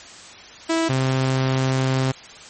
sawtooth tone pair in turn, 327.7 / 131.63 Hz, E4 / C3, -10 / +11 cents, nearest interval octave + major third, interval 1579 cents, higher first, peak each -14 dBFS, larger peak neither, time 0.69-0.89 / 0.89-2.12 s, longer second, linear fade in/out 10 ms, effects white hiss -41 dBFS RMS until 2.49 s + MP3 32 kbps

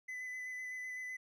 triangle tone with vibrato, 2010 Hz, B6, 30 cents sharp, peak -39 dBFS, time 0.08-1.17 s, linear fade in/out 10 ms, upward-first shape square, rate 7.9 Hz, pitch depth 11 cents each way, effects none

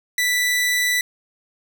sawtooth tone, 1975.5 Hz, B6, in tune, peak -14 dBFS, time 0.18-1.01 s, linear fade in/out 2 ms, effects none

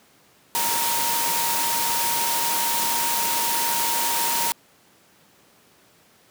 sine tone in noise, 932.3 Hz, A#5, in tune, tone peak -26 dBFS, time 0.55-4.52 s, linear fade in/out 0 ms, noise white, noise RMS -24 dBFS, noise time 0.55-4.52 s, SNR -5 dB, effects pink hiss -56 dBFS RMS until 6.3 s + high-pass 150 Hz 12 dB/octave

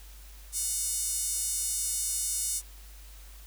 5% pulse tone with high-pass filter, 731 Hz, F#5, 21 cents flat, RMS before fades -31 dBFS, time 0.52-2.62 s, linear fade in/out 50 ms, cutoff 8700 Hz, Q 1.1, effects added 50 Hz sine -46 dBFS peak until 3.46 s + white hiss -54 dBFS RMS until 3.46 s

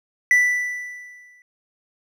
triangle tone with exponential decay, 1975.5 Hz, B6, in tune, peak -9 dBFS, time 0.31-1.42 s, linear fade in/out 1 ms, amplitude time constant 240 ms, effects none

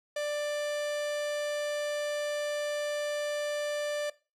45% pulse tone, 590 Hz, D5, 8 cents sharp, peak -30 dBFS, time 0.16-4.1 s, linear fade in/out 5 ms, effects noise-tail reverb RT60 0.3 s tail -19 dB re dry + low-pass 10000 Hz 12 dB/octave

